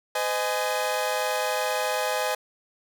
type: tone cluster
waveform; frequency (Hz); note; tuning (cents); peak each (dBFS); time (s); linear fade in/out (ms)
sawtooth; 509 / 620 / 834; C5 / D#5 / G#5; -48 / -6 / +7; -25; 0.15-2.35; 5
effects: none